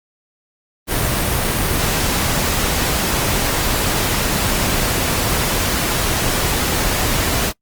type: noise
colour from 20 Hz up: pink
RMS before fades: -18 dBFS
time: 0.87-7.53 s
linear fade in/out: 50 ms
effects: noise-tail reverb RT60 0.1 s tail -24 dB re dry + Opus 32 kbps